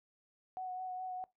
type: tone with vibrato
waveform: sine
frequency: 740 Hz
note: F#5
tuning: in tune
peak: -38 dBFS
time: 0.57-1.24 s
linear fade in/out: 0 ms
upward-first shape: sine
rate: 4.8 Hz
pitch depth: 17 cents each way
effects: noise-tail reverb RT60 0.2 s tail -21 dB re dry